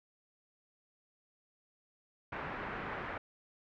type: low-pass noise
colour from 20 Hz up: white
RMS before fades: -41 dBFS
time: 2.32-3.18 s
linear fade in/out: 5 ms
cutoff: 1900 Hz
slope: 24 dB/octave
effects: none